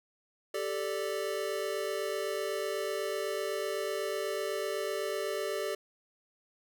square chord, G suspended second, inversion none, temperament equal, 392 / 440 / 587.3 Hz, G4 / A4 / D5, 0 / 0 / 0 cents, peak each -37 / -37 / -37 dBFS, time 0.54-5.75 s, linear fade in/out 5 ms, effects none

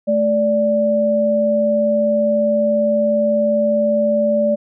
sine tone pair together, 218.8 / 584.1 Hz, A3 / D5, -9 / -10 cents, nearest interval octave + perfect fourth, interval 1699 cents, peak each -19 / -14 dBFS, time 0.07-4.56 s, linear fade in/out 20 ms, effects none

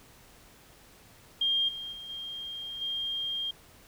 sine tone with level steps, 3210 Hz, G7, 40 cents sharp, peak -24 / -36 / -40 / -36 / -30 dBFS, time 1.41-3.51 s, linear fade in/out 5 ms, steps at 1.68 / 1.92 / 2.09 / 2.81 s, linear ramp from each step 10 ms, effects pink hiss -56 dBFS RMS until 3.87 s

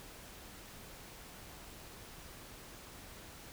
silence, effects pink hiss -52 dBFS RMS until 3.52 s

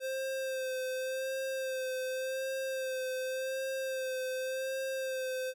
square tone with vibrato, 523.3 Hz, C5, in tune, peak -34 dBFS, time 0-5.54 s, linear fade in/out 50 ms, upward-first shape sine, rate 0.88 Hz, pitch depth 26 cents each way, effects none

